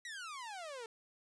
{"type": "exponential sweep", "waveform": "sawtooth", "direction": "down", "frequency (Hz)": [1975.5, 440], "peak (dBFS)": -40, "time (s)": [0.05, 0.86], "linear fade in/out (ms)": 2, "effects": ["resampled to 22050 Hz", "13-bit"]}